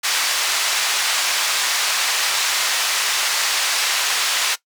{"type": "band-pass noise", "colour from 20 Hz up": "white", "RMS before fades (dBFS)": -20, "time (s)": [0.03, 4.56], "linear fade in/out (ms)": 20, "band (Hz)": [910, 5900], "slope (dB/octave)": 12, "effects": ["noise-tail reverb RT60 0.1 s tail -18 dB re dry"]}